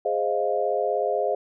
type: chord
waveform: sine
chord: F minor seventh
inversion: first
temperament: equal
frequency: 415.3 / 523.3 / 622.3 / 698.5 Hz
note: Ab4 / C5 / Eb5 / F5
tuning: 0 / 0 / 0 / 0 cents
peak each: -27 dBFS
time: 0.05-1.35 s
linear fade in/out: 5 ms
effects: none